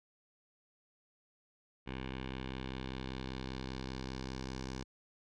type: tone with low-pass filter sweep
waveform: 10% pulse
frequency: 65.1 Hz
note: C2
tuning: 8 cents flat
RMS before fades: -42 dBFS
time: 1.86-4.84 s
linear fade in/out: 20 ms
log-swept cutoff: 2800 to 5800 Hz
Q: 2.2
effects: none